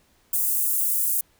white high-pass noise, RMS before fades -23 dBFS, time 0.33-1.21 s, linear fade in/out 5 ms, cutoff 8900 Hz, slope 24 dB/octave, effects pink hiss -62 dBFS RMS until 1.39 s

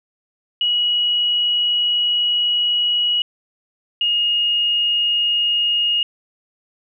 sine tone pair in turn, 2912 / 2860 Hz, F#7 / F7, -28 / +41 cents, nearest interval unison, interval 31 cents, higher first, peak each -15 dBFS, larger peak neither, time 0.61-3.22 / 4.01-6.03 s, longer first, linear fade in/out 2 ms, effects none

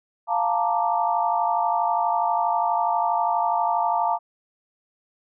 sine chord, Bb major seventh, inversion second, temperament equal, 698.5 / 880 / 932.3 / 1174.7 Hz, F5 / A5 / Bb5 / D6, 0 / 0 / 0 / 0 cents, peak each -24 / -24 / -25 / -29 dBFS, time 0.27-4.19 s, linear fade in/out 50 ms, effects none

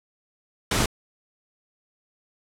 pink noise, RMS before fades -22 dBFS, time 0.71-0.86 s, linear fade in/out 5 ms, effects low-pass 10000 Hz 12 dB/octave

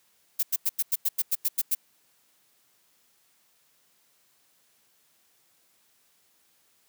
violet noise bursts, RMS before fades -24 dBFS, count 11, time 0.39-1.75 s, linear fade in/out 10 ms, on 40 ms, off 92 ms, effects white hiss -66 dBFS RMS until 6.88 s + high-pass 100 Hz 12 dB/octave

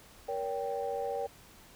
sine chord, G diminished, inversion first, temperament just, 470.4 / 564.5 / 784 Hz, Bb4 / Db5 / G5, +16 / +31 / 0 cents, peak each -35 / -36 / -36 dBFS, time 0.28-1.27 s, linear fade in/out 10 ms, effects tanh soft clip ceiling -23 dBFS + pink hiss -56 dBFS RMS until 1.75 s

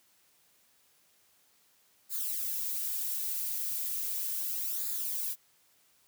violet noise with flanger, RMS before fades -34 dBFS, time 2.09-5.36 s, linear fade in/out 50 ms, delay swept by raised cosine 0.34 to 5.44 ms, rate 0.36 Hz, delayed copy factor -0.7, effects white hiss -67 dBFS RMS until 6.07 s + high-pass 60 Hz 12 dB/octave

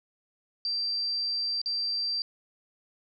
sine tone with dropouts, 4699 Hz, D8, in tune, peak -27 dBFS, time 0.65-2.22 s, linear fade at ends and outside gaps 1 ms, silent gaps 1.616-1.659 s, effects none

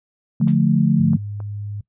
sine chord, D minor, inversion none, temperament just, 146.83 / 176.2 / 220.2 Hz, D3 / F3 / A3, 0 / +16 / +2 cents, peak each -17 dBFS, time 0.4-1.17 s, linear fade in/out 10 ms
clicks, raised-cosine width 1 ms, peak -25 dBFS, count 4, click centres 0.413 / 0.475 / 1.133 / 1.403 s
white noise with exponential decay, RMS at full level -36 dBFS, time 0.48-0.61 s, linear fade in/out 0 ms, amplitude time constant 28 ms
sine tone, 102.9 Hz, G#2, 16 cents flat, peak -26 dBFS, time 0.99-1.81 s, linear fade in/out 5 ms
effects noise-tail reverb RT60 0.1 s tail -20 dB re dry + resampled to 8000 Hz

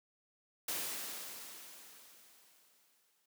white noise with exponential decay, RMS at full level -37 dBFS, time 0.68-3.26 s, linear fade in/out 5 ms, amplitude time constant 560 ms, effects high-pass 200 Hz 12 dB/octave

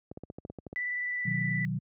clicks, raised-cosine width 2 ms, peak -27 dBFS, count 10, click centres 0.115 / 0.174 / 0.236 / 0.301 / 0.385 / 0.451 / 0.5 / 0.587 / 0.667 / 0.729 s
sine tone with vibrato, 1976 Hz, B6, in tune, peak -30 dBFS, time 0.76-1.65 s, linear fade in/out 0 ms, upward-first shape triangle, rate 19 Hz, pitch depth 20 cents each way
sine chord, B major, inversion none, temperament equal with one note detuned, 125.05 / 155.56 / 185 Hz, B2 / D#3 / F#3, +22 / 0 / 0 cents, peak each -33 dBFS, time 1.25-1.79 s, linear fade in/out 10 ms
effects high-pass 80 Hz 12 dB/octave

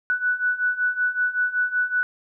sine beating tone pair, 1480 / 1485.3 Hz, F#6 / F#6, 0 / +6 cents, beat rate 5.3 Hz, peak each -25 / -22 dBFS, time 0.1-2.03 s, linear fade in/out 0 ms, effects none

